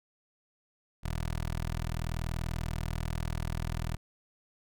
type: tone with notch filter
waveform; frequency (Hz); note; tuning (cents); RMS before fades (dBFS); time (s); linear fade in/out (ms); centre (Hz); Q
15% pulse; 40.51; E1; -29; -34; 1.03-3.97; 20; 420; 1.6
effects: none